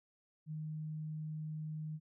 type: tone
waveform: sine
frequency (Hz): 154.9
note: D#3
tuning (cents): -7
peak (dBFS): -39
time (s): 0.46-2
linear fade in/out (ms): 50
effects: none